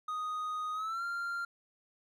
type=tone with pitch glide; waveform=triangle; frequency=1244.5 to 1388.9 Hz; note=D#6 to F6; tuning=0 to -10 cents; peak=-32 dBFS; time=0.08-1.45 s; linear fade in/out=5 ms; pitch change=+190 cents; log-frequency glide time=0.73-1.04 s; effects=none